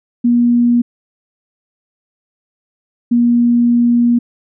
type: tone pair in turn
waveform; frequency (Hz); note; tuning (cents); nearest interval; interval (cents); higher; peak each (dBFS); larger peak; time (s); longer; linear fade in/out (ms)
sine; 239.6 / 238.6; A#3 / A#3; +48 / +41; unison; 7; first; -8; neither; 0.24-0.82 / 3.11-4.19; second; 10
effects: none